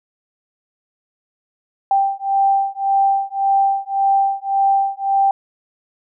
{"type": "beating tone pair", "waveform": "sine", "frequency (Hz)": [785, 786.8], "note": ["G5", "G5"], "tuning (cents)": [2, 6], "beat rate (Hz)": 1.8, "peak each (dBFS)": -17, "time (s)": [1.91, 5.31], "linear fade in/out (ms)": 2, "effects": []}